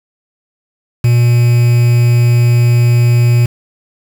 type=tone with quantisation; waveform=triangle; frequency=120 Hz; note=B2; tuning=49 cents flat; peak=-4 dBFS; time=1.04-3.46 s; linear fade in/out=5 ms; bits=4; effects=none